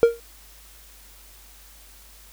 triangle tone with exponential decay, 466.2 Hz, A#4, in tune, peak -5 dBFS, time 0.03-0.2 s, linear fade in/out 0 ms, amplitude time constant 35 ms, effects added 50 Hz sine -50 dBFS peak until 2.32 s + white hiss -50 dBFS RMS until 2.32 s

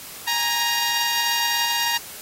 10% pulse tone pair together, 821.4 / 937 Hz, G#5 / A#5, -19 / +9 cents, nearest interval major second, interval 228 cents, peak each -23 / -12 dBFS, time 0.27-1.98 s, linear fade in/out 10 ms, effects white hiss -38 dBFS RMS until 2.21 s + AAC 48 kbps

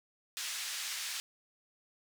white band-pass noise, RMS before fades -39 dBFS, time 0.37-1.2 s, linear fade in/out 0 ms, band 1700 to 6800 Hz, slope 12 dB/octave, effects none

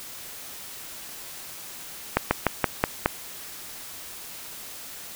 slowing click train, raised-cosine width 0.5 ms, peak -3 dBFS, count 6, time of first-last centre 2.17-3.059 s, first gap 140 ms, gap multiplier 1.12, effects white hiss -40 dBFS RMS until 5.15 s

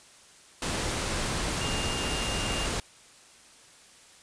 sine tone in noise, 2810 Hz, F7, 10 cents sharp, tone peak -35 dBFS, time 1.61-2.66 s, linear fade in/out 2 ms, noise pink, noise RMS -30 dBFS, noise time 0.62-2.8 s, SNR -8 dB, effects white hiss -54 dBFS RMS until 4.22 s + resampled to 22050 Hz

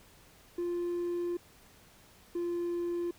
triangle tone pair in turn, 348.8 / 346.6 Hz, F4 / F4, -2 / -13 cents, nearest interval unison, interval 11 cents, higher first, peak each -28 / -28 dBFS, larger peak neither, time 0.58-1.37 / 2.35-3.11 s, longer first, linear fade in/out 5 ms, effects tanh soft clip ceiling -25 dBFS + pink hiss -59 dBFS RMS until 3.18 s

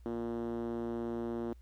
5% pulse tone with band-pass filter, 116.9 Hz, A#2, 5 cents sharp, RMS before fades -37 dBFS, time 0.06-1.53 s, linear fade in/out 0 ms, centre 290 Hz, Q 3.8, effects added 60 Hz sine -52 dBFS peak until 1.61 s + pink hiss -73 dBFS RMS until 1.61 s

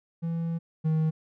triangle tone pair in turn, 166.4 / 157.87 Hz, E3 / D#3, +17 / +25 cents, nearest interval minor second, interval 92 cents, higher first, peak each -25 / -20 dBFS, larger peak second, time 0.22-0.59 / 0.84-1.11 s, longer first, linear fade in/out 20 ms, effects none

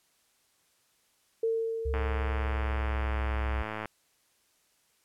sine tone with exponential decay, 452.4 Hz, A4, 48 cents sharp, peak -24 dBFS, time 1.43-3.46 s, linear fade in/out 5 ms, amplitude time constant 440 ms
sine tone with pitch glide, 69.3 to 66.67 Hz, C#2 to C2, 0 to +33 cents, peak -28 dBFS, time 1.85-3.63 s, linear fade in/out 10 ms, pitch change -67 cents, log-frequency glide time 2.09-3.33 s
click train, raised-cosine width 0.5 ms, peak -20 dBFS, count 208, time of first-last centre 1.94-3.857 s, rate 108 Hz
effects white hiss -69 dBFS RMS until 5.04 s + low-pass 12000 Hz 12 dB/octave

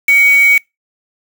sine tone with quantisation, 2248 Hz, C#7, 24 cents sharp, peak -6 dBFS, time 0.08-0.58 s, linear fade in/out 5 ms, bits 3, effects noise-tail reverb RT60 0.2 s tail -25 dB re dry

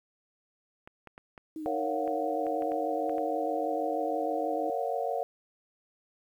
clicks, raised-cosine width 0.5 ms, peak -31 dBFS, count 10, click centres 0.875 / 1.073 / 1.179 / 1.378 / 2.077 / 2.467 / 2.622 / 2.719 / 3.095 / 3.182 s
sine tone with vibrato, 310.7 Hz, D#4, 2 cents flat, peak -35 dBFS, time 1.56-4.7 s, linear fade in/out 2 ms, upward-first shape sine, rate 10 Hz, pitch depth 34 cents each way
sine chord, Gb major seventh, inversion first, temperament just, 462.5 / 555 / 693.7 / 740 Hz, Bb4 / Db5 / F5 / Gb5, -14 / +2 / -12 / 0 cents, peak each -34 dBFS, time 1.66-5.23 s, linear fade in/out 0 ms
effects 10-bit

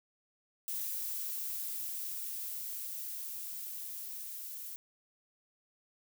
violet noise with level ramp, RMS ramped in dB -37 to -44 dBFS, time 0.68-4.76 s, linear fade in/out 0 ms, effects none

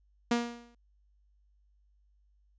sawtooth tone with exponential decay, 237.3 Hz, A#3, 31 cents sharp, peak -19 dBFS, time 0.31-0.75 s, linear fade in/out 5 ms, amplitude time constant 95 ms, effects added 50 Hz sine -64 dBFS peak until 2.58 s + resampled to 16000 Hz

